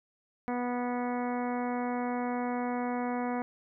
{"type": "harmonic tone", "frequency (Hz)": 245.1, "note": "B3", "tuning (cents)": -13, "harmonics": [1, 2, 3, 4, 5, 6, 7, 8, 9], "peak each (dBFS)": [-32, -37, -36, -40, -45, -47, -49, -49, -48], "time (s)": [0.48, 3.42], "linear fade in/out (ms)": 0, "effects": []}